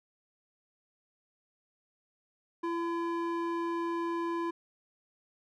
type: tone with band-pass filter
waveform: square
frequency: 338.1 Hz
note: E4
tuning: 44 cents sharp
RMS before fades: -33 dBFS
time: 2.63-4.51 s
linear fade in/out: 10 ms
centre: 710 Hz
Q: 2.3
effects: none